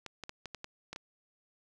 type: clicks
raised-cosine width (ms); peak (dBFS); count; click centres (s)
0.2; -24; 8; 0.063 / 0.237 / 0.294 / 0.457 / 0.547 / 0.644 / 0.93 / 0.961
effects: none